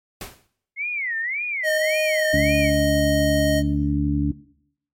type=noise with exponential decay; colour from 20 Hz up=pink; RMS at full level=-30 dBFS; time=0.21-0.47 s; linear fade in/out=2 ms; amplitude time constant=56 ms
type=tone with vibrato; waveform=sine; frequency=2100 Hz; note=C7; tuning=6 cents sharp; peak=-23 dBFS; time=0.76-2.71 s; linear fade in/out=50 ms; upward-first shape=sine; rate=1.8 Hz; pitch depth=270 cents each way
type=tone; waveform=square; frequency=622.3 Hz; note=D#5; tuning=in tune; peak=-20 dBFS; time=1.63-3.63 s; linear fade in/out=50 ms
type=harmonic tone; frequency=71.9 Hz; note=D2; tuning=36 cents flat; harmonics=1 / 2 / 3 / 4; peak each=-25 / -23 / -28 / -21 dBFS; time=2.33-4.32 s; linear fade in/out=10 ms
effects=noise-tail reverb RT60 0.7 s tail -19 dB re dry + MP3 64 kbps